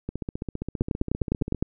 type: two click trains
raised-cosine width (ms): 3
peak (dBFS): -17 / -10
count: 23 / 9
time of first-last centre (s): 0.09-1.547 / 0.81-1.625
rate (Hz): 15.1 / 9.81
effects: none